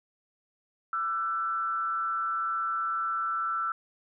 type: tone with frequency modulation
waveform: sine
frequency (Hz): 1339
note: E6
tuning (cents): +27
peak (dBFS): -27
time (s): 0.93-3.72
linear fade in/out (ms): 2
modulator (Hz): 161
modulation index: 0.52
effects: none